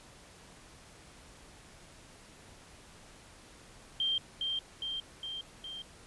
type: tone with echo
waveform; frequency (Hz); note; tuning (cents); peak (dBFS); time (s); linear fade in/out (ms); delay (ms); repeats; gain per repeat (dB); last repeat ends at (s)
sine; 3167; G7; +17; -28; 4-4.18; 2; 410; 4; -3; 5.82
effects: pink hiss -55 dBFS RMS until 6.06 s + resampled to 24000 Hz